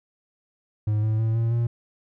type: tone with pitch steps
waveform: triangle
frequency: 106.3 / 109.04 / 111.84 / 114.72 / 117.68 Hz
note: G#2 / A2 / A2 / A#2 / A#2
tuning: +41 / -15 / +29 / -27 / +17 cents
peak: -18 dBFS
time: 0.87-1.67 s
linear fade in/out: 5 ms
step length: 160 ms
effects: none